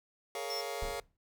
sawtooth chord, Bb minor seventh, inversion third, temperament just, 419.5 / 466.2 / 559.4 / 699.2 Hz, Ab4 / Bb4 / Db5 / F5, +17 / 0 / +16 / +2 cents, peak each -38 dBFS, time 0.35-1 s, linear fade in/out 2 ms
square tone, 5400 Hz, E8, 41 cents sharp, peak -38 dBFS, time 0.5-0.61 s, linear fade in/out 2 ms
brown noise with exponential decay, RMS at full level -38 dBFS, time 0.82-1.17 s, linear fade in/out 5 ms, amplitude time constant 74 ms
effects noise-tail reverb RT60 0.2 s tail -25 dB re dry

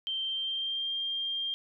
sine tone with pitch glide, 3136 to 3196 Hz, G7 to G7, 0 to +33 cents, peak -30 dBFS, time 0.07-1.54 s, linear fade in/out 0 ms, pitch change +33 cents, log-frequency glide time 0.24-0.93 s, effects none

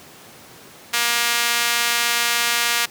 sawtooth tone with high-pass filter, 236.6 Hz, A#3, 26 cents sharp, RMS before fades -20 dBFS, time 0.93-2.86 s, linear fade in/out 10 ms, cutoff 1800 Hz, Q 0.79, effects pink hiss -43 dBFS RMS until 2.9 s + high-pass 150 Hz 12 dB/octave

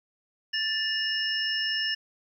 sine tone cluster, 1763 / 2865 / 5300 Hz, A6 / F7 / E8, +3 / +44 / +9 cents, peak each -30 dBFS, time 0.53-1.95 s, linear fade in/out 10 ms, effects 10-bit

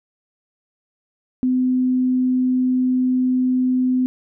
sine tone, 254.5 Hz, C4, 48 cents flat, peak -15 dBFS, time 1.43-4.06 s, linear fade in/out 0 ms, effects none

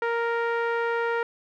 sawtooth tone with low-pass filter, 466.2 Hz, A#4, in tune, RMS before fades -26 dBFS, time 0.02-1.23 s, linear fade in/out 2 ms, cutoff 1700 Hz, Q 1.8, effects none

